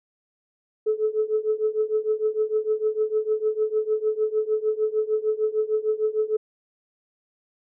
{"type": "tone with tremolo", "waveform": "sine", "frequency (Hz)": 432.1, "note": "A4", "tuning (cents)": -31, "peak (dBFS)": -16, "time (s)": [0.86, 6.37], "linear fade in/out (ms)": 10, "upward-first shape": "triangle", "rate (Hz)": 6.6, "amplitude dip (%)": 95, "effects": ["tanh soft clip ceiling -13 dBFS"]}